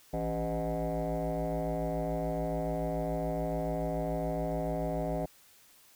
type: tone with frequency modulation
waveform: sine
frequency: 392 Hz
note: G4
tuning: in tune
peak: -28 dBFS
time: 0.13-5.26 s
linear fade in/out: 10 ms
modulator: 113 Hz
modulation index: 3
effects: tanh soft clip ceiling -27 dBFS + white hiss -60 dBFS RMS until 5.95 s